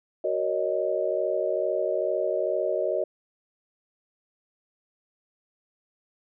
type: chord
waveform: sine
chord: D# minor seventh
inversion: first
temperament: just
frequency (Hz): 373.4 / 466.7 / 560 / 622.3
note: F#4 / A#4 / C#5 / D#5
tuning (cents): +16 / +2 / +18 / 0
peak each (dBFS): -30 / -31 / -29 / -27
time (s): 0.24-3.04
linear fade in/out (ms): 5
effects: none